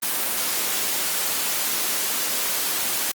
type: noise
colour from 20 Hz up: white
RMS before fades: -24 dBFS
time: 0.02-3.12 s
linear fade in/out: 10 ms
effects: high-pass 200 Hz 12 dB/octave + Opus 32 kbps